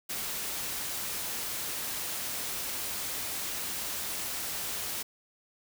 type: noise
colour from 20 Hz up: white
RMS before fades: -35 dBFS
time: 0.09-5.03 s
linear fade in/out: 10 ms
effects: none